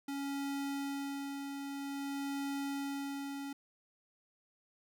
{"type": "tone with tremolo", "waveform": "square", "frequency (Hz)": 278.8, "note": "C#4", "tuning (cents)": 10, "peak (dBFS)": -36, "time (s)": [0.08, 3.53], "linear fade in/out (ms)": 5, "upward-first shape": "sine", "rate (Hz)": 0.51, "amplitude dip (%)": 40, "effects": []}